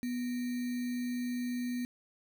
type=tone with sample-and-hold; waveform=sine; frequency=245.4 Hz; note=B3; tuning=11 cents flat; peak=-32 dBFS; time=0.03-1.85 s; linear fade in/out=0 ms; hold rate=2100 Hz; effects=none